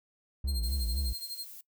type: tone with vibrato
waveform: triangle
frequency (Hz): 62.2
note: B1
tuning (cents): +13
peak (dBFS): -27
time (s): 0.44-1.13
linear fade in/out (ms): 5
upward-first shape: sine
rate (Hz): 4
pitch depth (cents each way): 200
type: tone with tremolo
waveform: sawtooth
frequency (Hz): 4200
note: C8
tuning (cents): +6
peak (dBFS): -32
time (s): 0.47-1.46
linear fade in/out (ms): 20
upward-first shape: sine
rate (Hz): 12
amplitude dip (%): 80
type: noise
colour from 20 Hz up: violet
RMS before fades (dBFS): -47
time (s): 0.63-1.61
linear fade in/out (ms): 5
effects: noise-tail reverb RT60 0.1 s tail -20 dB re dry